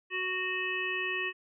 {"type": "harmonic tone", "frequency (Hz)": 370, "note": "F#4", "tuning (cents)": 0, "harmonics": [1, 3, 5, 7, 8], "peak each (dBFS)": [-38, -41, -34, -34, -41], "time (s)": [0.1, 1.33], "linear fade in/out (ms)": 50, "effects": []}